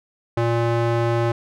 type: tone with band-pass filter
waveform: square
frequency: 117.1 Hz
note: A#2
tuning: 8 cents sharp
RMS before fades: -20 dBFS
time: 0.37-1.32 s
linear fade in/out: 5 ms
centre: 580 Hz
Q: 0.55
effects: none